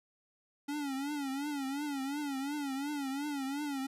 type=tone with vibrato; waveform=square; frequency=281.1 Hz; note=C#4; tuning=24 cents sharp; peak=-35 dBFS; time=0.68-3.87 s; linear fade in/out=10 ms; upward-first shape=triangle; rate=2.8 Hz; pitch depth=120 cents each way; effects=resampled to 32000 Hz